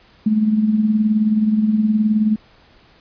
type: tone with tremolo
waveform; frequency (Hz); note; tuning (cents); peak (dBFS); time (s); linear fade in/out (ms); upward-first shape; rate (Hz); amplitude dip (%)
sine; 214.9; A3; -41; -10; 0.26-2.36; 5; triangle; 19; 65
effects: pink hiss -51 dBFS RMS until 3 s + resampled to 11025 Hz